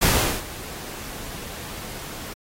pink noise with ADSR envelope, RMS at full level -17 dBFS, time 0.01-2.34 s, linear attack 18 ms, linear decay 390 ms, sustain -19 dB, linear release 12 ms, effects AAC 48 kbps

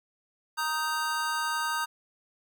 square chord, Eb major, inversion second, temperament just, 933.4 / 1244.5 / 1555.6 Hz, Bb5 / Eb6 / G6, +2 / 0 / -14 cents, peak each -33 dBFS, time 0.57-1.86 s, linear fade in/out 20 ms, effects none

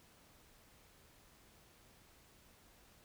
silence, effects pink hiss -65 dBFS RMS until 3.04 s

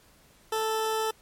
20% pulse tone, 440 Hz, A4, in tune, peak -21 dBFS, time 0.52-1.11 s, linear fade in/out 5 ms, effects pink hiss -59 dBFS RMS until 1.21 s + MP3 64 kbps

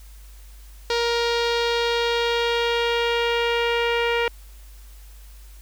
sawtooth tone with low-pass filter sweep, 470 Hz, A#4, 14 cents sharp, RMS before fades -22 dBFS, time 0.9-4.28 s, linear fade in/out 2 ms, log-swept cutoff 4500 to 2600 Hz, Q 2.4, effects added 50 Hz sine -41 dBFS peak until 5.61 s + white hiss -53 dBFS RMS until 5.61 s

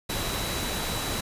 sine tone in noise, 3922 Hz, B7, 13 cents flat, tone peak -37 dBFS, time 0.09-1.21 s, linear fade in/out 10 ms, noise pink, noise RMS -30 dBFS, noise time 0.09-1.21 s, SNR -10 dB, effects resampled to 32000 Hz

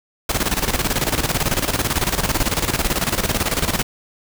pink noise with tremolo, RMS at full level -18 dBFS, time 0.29-3.83 s, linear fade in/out 5 ms, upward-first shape square, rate 18 Hz, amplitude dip 70%, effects none

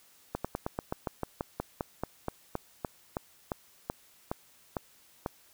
slowing click train, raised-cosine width 1 ms, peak -17 dBFS, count 21, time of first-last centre 0.35-5.261 s, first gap 96 ms, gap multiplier 1.09, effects white hiss -61 dBFS RMS until 5.53 s

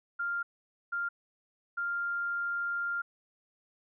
sine tone bursts at uneven times, 1396.9 Hz, F6, in tune, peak -30 dBFS, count 3, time 0.19-0.43 / 0.92-1.09 / 1.77-3.02 s, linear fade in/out 10 ms, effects none

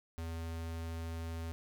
square tone, 82.41 Hz, E2, in tune, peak -39 dBFS, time 0.18-1.52 s, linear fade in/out 0 ms, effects none

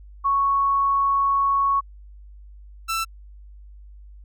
sine / sawtooth tone pair in turn, 1108.7 / 1333.4 Hz, C#6 / E6, 0 / +19 cents, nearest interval minor third, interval 319 cents, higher second, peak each -17 / -19 dBFS, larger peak first, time 0.24-1.81 / 2.88-3.05 s, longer first, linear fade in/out 20 ms, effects added 50 Hz sine -41 dBFS peak until 4.24 s

